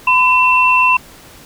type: tone pair together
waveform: sine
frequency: 1010 / 2696 Hz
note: B5 / E7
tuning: +39 / +38 cents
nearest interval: octave + perfect fourth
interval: 1699 cents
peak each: -11 dBFS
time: 0.07-0.97 s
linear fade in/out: 5 ms
effects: pink hiss -40 dBFS RMS until 1.45 s